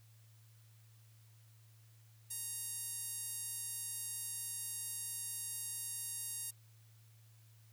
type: tone with band-pass filter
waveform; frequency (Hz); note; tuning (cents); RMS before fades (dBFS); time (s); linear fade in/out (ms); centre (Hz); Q
5% pulse; 932.3; A#5; 0; -43; 2.3-6.51; 10; 11000; 1.9
effects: added 111 Hz sine -60 dBFS peak until 7.72 s + white hiss -70 dBFS RMS until 7.72 s